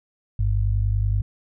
sine tone pair together, 50.4 / 100.8 Hz, G1 / G2, +49 / +49 cents, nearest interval octave, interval 1200 cents, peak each -21 dBFS, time 0.39-1.22 s, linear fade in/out 5 ms, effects none

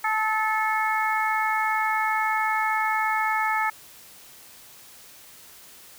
harmonic tone with a mistuned harmonic, 436.3 Hz, A4, 15 cents flat, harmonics 2 / 3 / 4 / 5, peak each -25 / -27 / -28 / -29 dBFS, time 0.04-3.7 s, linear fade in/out 5 ms, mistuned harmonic 3, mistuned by -19 cents, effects white hiss -48 dBFS RMS until 5.98 s

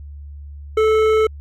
sine tone with hard clipping, 436.3 Hz, A4, 15 cents flat, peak -14 dBFS, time 0.77-1.27 s, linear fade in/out 5 ms, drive 11 dB, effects added 72 Hz sine -32 dBFS peak until 1.4 s

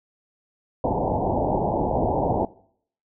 white low-pass noise, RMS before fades -23 dBFS, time 0.84-2.45 s, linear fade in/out 2 ms, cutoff 910 Hz, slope 96 dB/octave, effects noise-tail reverb RT60 0.6 s tail -20 dB re dry

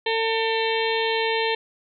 harmonic tone, 449.9 Hz, A4, 39 cents sharp, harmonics 1 / 2 / 4 / 5 / 6 / 7 / 8 / 9, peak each -24 / -27 / -30 / -31 / -32 / -32 / -33 / -34 dBFS, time 0.06-1.55 s, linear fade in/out 5 ms, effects none

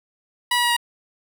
15% pulse tone with pitch steps, 973 / 965.7 / 958.5 / 951.3 Hz, B5 / B5 / A#5 / A#5, -26 / -39 / +48 / +35 cents, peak -11 dBFS, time 0.51-0.766 s, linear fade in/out 5 ms, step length 64 ms, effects none

